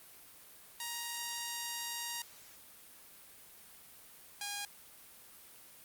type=tone pair in turn; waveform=5% pulse; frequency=941 / 815.6 Hz; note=A#5 / G#5; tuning=+16 / -32 cents; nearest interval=major second; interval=248 cents; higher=first; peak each=-26 dBFS; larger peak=neither; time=0.8-2.22 / 4.41-4.65 s; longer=first; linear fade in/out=2 ms; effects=white hiss -56 dBFS RMS until 5.84 s + Opus 32 kbps